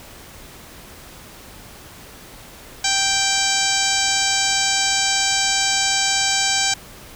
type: harmonic tone with a mistuned harmonic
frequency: 783 Hz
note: G5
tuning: 2 cents flat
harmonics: 1 / 2 / 3 / 4 / 5 / 6 / 7 / 8 / 9 / 10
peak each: -26 / -26 / -26 / -26 / -26 / -26 / -26 / -26 / -26 / -26 dBFS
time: 2.84-6.74 s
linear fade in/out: 5 ms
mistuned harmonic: 9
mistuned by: -18 cents
effects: pink hiss -41 dBFS RMS until 7.15 s